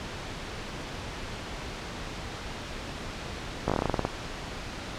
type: slowing click train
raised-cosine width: 1 ms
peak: -11 dBFS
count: 12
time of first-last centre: 3.68-4.051 s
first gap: 17 ms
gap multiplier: 1.13
effects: pink hiss -37 dBFS RMS until 4.98 s + low-pass 5000 Hz 12 dB/octave